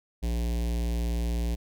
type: tone with notch filter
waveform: square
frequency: 58.27 Hz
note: A#1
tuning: in tune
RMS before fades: -28 dBFS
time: 0.22-1.56 s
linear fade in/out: 20 ms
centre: 1300 Hz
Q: 0.71
effects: none